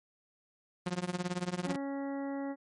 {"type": "tone with tremolo", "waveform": "sawtooth", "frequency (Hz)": 178.8, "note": "F3", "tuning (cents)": 41, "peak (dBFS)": -25, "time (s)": [0.86, 1.76], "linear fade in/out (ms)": 5, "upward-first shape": "triangle", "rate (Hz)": 18, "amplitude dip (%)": 100}
{"type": "harmonic tone", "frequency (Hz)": 277.2, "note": "C#4", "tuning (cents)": 0, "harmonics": [1, 2, 3, 4, 5, 6, 7], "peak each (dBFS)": [-35, -41, -45, -53, -54, -57, -52], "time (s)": [1.64, 2.56], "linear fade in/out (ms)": 50}
{"effects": ["MP3 48 kbps"]}